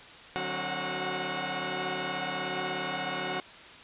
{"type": "tone cluster", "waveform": "10% pulse", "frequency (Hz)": [150.1, 185.5, 267.6, 372.3, 728], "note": ["D3", "F#3", "C4", "F#4", "F#5"], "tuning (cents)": [38, 5, 39, 11, -28], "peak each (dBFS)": [-33, -30, -31, -29, -26], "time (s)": [0.36, 3.4], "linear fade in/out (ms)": 0, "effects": ["white hiss -48 dBFS RMS until 3.83 s", "resampled to 8000 Hz"]}